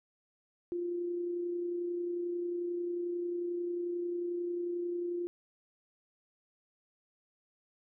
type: tone with amplitude modulation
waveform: sine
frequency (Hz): 349.2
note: F4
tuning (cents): 0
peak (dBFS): -31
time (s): 0.72-5.27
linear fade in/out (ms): 0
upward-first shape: sine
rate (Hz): 31.2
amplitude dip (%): 30
effects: none